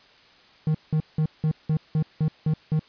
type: tone bursts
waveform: triangle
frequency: 155.56 Hz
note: D#3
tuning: in tune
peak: -17 dBFS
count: 9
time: 0.67-2.794 s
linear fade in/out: 2 ms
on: 76 ms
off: 180 ms
effects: white hiss -54 dBFS RMS until 2.88 s + resampled to 11025 Hz